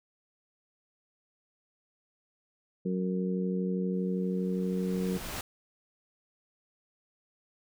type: harmonic tone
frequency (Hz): 92.5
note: F#2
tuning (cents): 0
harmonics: 2 / 3 / 4 / 5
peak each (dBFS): -29 / -41 / -37 / -36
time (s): 2.85-5.18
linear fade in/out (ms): 10
type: noise with exponential growth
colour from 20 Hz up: pink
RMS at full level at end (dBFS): -35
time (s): 3.93-5.41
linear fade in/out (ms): 2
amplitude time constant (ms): 320
effects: none